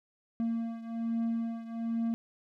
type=beating tone pair; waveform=triangle; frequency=229.1 / 230.3 Hz; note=A#3 / A#3; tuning=-30 / -21 cents; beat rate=1.2 Hz; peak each=-30 / -34 dBFS; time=0.4-2.14 s; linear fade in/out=0 ms; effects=none

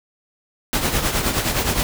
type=noise with tremolo; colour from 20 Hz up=pink; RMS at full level=-18 dBFS; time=0.73-1.83 s; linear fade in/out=0 ms; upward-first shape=triangle; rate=9.6 Hz; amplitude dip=65%; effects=none

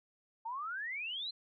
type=exponential sweep; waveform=sine; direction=up; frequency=880 to 4186 Hz; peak=-37 dBFS; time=0.45-1.31 s; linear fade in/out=10 ms; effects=none

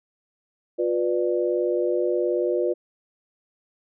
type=chord; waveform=sine; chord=B diminished; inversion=second; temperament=just; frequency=355.6 / 493.9 / 592.7 Hz; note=F4 / B4 / D5; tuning=+31 / 0 / +16 cents; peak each=-23 / -25 / -27 dBFS; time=0.78-2.74 s; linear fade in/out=20 ms; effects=none

